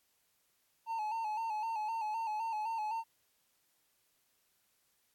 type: tone with vibrato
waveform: triangle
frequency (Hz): 880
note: A5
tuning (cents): 0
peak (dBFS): -32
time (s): 0.86-3.04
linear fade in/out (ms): 50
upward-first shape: square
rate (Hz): 3.9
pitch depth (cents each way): 54
effects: white hiss -75 dBFS RMS until 5.14 s + AAC 64 kbps